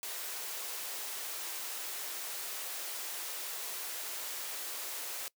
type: high-pass noise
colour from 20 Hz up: white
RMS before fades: -40 dBFS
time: 0.03-5.28 s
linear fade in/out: 0 ms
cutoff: 360 Hz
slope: 24 dB/octave
effects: noise-tail reverb RT60 0.1 s tail -23 dB re dry